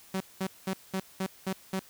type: tone bursts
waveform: sawtooth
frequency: 189.9 Hz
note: F#3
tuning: 45 cents sharp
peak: -25 dBFS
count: 7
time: 0.14-1.795 s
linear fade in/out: 5 ms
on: 65 ms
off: 200 ms
effects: white hiss -55 dBFS RMS until 1.89 s